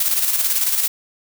blue noise with tremolo, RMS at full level -17 dBFS, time 0-0.88 s, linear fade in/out 5 ms, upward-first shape square, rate 18 Hz, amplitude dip 45%, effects none

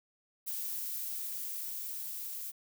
violet noise with level ramp, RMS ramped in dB -37 to -41 dBFS, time 0.46-2.52 s, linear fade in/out 20 ms, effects none

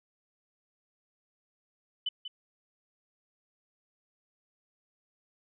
sine tone with echo, 3000 Hz, F#7, 23 cents sharp, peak -28 dBFS, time 2.06-2.09 s, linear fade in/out 5 ms, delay 190 ms, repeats 1, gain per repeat -9 dB, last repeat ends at 2.28 s, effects none

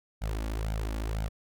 sawtooth tone with flanger, 53.8 Hz, A1, 38 cents flat, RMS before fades -32 dBFS, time 0.21-1.29 s, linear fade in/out 20 ms, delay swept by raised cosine 1.3 to 3.6 ms, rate 2 Hz, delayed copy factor +0.9, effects none

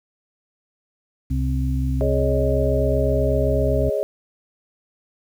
harmonic tone, 65.41 Hz, C2, in tune, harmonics 1 / 2 / 4, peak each -21 / -24 / -27 dBFS, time 1.3-3.9 s, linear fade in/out 10 ms
sine chord, Ab suspended fourth, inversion none, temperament equal, 415.3 / 554.4 / 622.3 Hz, Ab4 / Db5 / Eb5, 0 / 0 / 0 cents, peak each -24 dBFS, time 2.01-4.03 s, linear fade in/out 0 ms
effects 8-bit

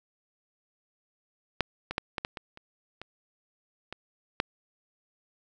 clicks, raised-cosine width 0.3 ms, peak -8 / -17 / -11 / -14 / -14 / -21 / -30 / -24 / -21 / -8 dBFS, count 10, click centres 1.607 / 1.91 / 1.981 / 2.182 / 2.249 / 2.372 / 2.574 / 3.016 / 3.926 / 4.401 s, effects none

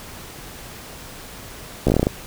slowing click train, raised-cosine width 2 ms, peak -3 dBFS, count 9, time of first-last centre 1.87-2.069 s, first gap 14 ms, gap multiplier 1.16, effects pink hiss -38 dBFS RMS until 2.26 s

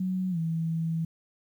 sine tone with pitch glide, 185.6 to 163.45 Hz, F#3 to E3, +6 to -14 cents, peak -26 dBFS, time 0-1.05 s, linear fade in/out 5 ms, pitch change -220 cents, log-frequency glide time 0.3-0.38 s, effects 10-bit

